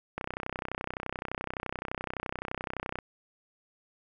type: click train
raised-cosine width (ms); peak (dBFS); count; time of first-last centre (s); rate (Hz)
0.5; -18; 90; 0.18-2.988; 31.7
effects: none